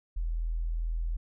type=tone; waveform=sine; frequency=41.2 Hz; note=E1; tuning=in tune; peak=-28 dBFS; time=0.16-1.17 s; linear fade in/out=10 ms; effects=none